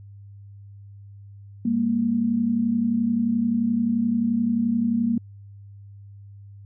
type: tone pair together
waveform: sine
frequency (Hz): 202.7 / 234.2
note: G#3 / A#3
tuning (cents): -42 / +8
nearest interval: minor third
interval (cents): 250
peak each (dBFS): -26 / -20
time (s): 1.65-5.18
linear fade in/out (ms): 5
effects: added 100 Hz sine -41 dBFS peak until 6.65 s